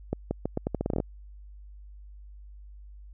accelerating click train, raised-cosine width 2 ms, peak -14 dBFS, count 13, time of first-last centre 0.13-1.002 s, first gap 180 ms, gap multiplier 0.81, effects added 50 Hz sine -44 dBFS peak until 3.13 s

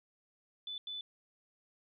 sine tone bursts at uneven times, 3494 Hz, A7, 13 cents flat, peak -39 dBFS, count 2, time 0.67-0.78 / 0.87-1.01 s, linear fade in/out 2 ms, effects none

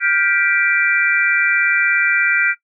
sine chord, G dominant seventh, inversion third, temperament just, 1411.2 / 1568 / 1960 / 2352 Hz, F6 / G6 / B6 / D7, +18 / 0 / -14 / +2 cents, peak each -19 dBFS, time 0-2.55 s, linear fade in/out 50 ms, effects noise-tail reverb RT60 0.1 s tail -17 dB re dry

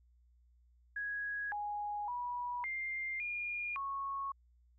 sine tone with pitch steps, 1661 / 828 / 974 / 2103 / 2421 / 1101 Hz, G#6 / G#5 / B5 / C7 / D#7 / C#6, 0 / -5 / -24 / +8 / -48 / -12 cents, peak -36 dBFS, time 0.96-4.32 s, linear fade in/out 5 ms, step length 560 ms, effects added 60 Hz sine -64 dBFS peak until 4.78 s

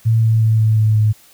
sine tone with pitch steps, 112.9 / 111.8 / 110.7 / 109.62 / 108.55 / 107.49 Hz, A2 / A2 / A2 / A2 / A2 / A2, +45 / +28 / +11 / -6 / -23 / -40 cents, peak -10 dBFS, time 0.05-1.13 s, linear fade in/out 20 ms, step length 180 ms, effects white hiss -48 dBFS RMS until 1.33 s

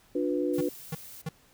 sine chord, B diminished, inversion first, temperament equal with one note detuned, 293.7 / 356.8 / 493.9 Hz, D4 / F4 / B4, 0 / +37 / 0 cents, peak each -29 / -30 / -31 dBFS, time 0.15-0.69 s, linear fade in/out 5 ms
blue noise, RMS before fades -46 dBFS, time 0.53-1.22 s, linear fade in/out 10 ms
square tone bursts, 158.3 Hz, D#3, 30 cents sharp, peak -31 dBFS, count 3, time 0.58-1.29 s, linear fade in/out 5 ms, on 30 ms, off 310 ms
effects pink hiss -61 dBFS RMS until 1.53 s

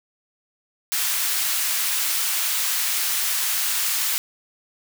white high-pass noise, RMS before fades -23 dBFS, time 0.92-4.18 s, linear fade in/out 0 ms, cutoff 1200 Hz, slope 12 dB/octave, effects none

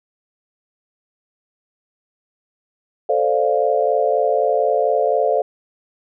sine chord, D minor seventh, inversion second, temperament equal, 440 / 523.3 / 587.3 / 698.5 Hz, A4 / C5 / D5 / F5, 0 / 0 / 0 / 0 cents, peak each -20 dBFS, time 3.09-5.42 s, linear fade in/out 5 ms, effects none

